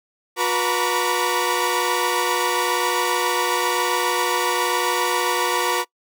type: tone cluster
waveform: sawtooth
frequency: 361.5 / 486.8 / 920 / 981 / 1143 Hz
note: F#4 / B4 / A#5 / B5 / D6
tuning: -40 / -25 / -23 / -12 / -47 cents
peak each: -22 dBFS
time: 0.36-5.85 s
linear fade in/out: 50 ms
effects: noise-tail reverb RT60 0.1 s tail -23 dB re dry